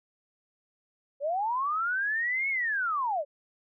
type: linear two-way sweep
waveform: sine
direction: up then down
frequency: 540 to 2217 to 540 Hz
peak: -26 dBFS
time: 1.2-3.25 s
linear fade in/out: 50 ms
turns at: 2.49 s
effects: none